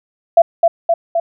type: tone with echo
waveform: sine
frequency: 673 Hz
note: E5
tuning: 36 cents sharp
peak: -3 dBFS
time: 0.37-0.42 s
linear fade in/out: 5 ms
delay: 260 ms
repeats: 3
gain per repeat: -3 dB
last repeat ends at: 1.2 s
effects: none